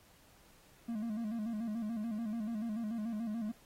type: tone with vibrato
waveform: triangle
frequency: 221.6 Hz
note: A3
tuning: 13 cents sharp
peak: -33 dBFS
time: 0.88-3.52 s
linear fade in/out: 10 ms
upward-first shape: square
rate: 6.9 Hz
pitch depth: 83 cents each way
effects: pink hiss -64 dBFS RMS until 3.65 s + AAC 48 kbps